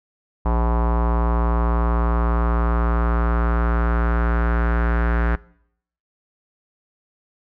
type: tone with low-pass filter sweep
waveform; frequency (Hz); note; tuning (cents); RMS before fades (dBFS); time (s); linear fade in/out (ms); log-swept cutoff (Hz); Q
square; 58.27; A#1; 0; -19; 0.45-5.36; 10; 980 to 1600; 3.4
effects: noise-tail reverb RT60 0.7 s tail -22 dB re dry